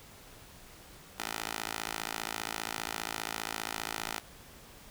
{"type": "tone with high-pass filter", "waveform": "10% pulse", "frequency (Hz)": 55, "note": "A1", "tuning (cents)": 0, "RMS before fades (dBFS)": -38, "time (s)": [1.18, 4.2], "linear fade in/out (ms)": 10, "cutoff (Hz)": 780, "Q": 0.5, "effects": ["pink hiss -53 dBFS RMS until 4.9 s"]}